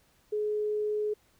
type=tone; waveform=sine; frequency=422.3 Hz; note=G#4; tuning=29 cents sharp; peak=-27 dBFS; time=0.32-1.14 s; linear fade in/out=10 ms; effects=pink hiss -66 dBFS RMS until 1.39 s